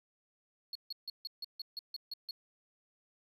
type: tone bursts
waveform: triangle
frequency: 4334 Hz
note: C#8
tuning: 40 cents flat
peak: -37 dBFS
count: 10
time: 0.73-2.31 s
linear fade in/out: 2 ms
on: 23 ms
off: 150 ms
effects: none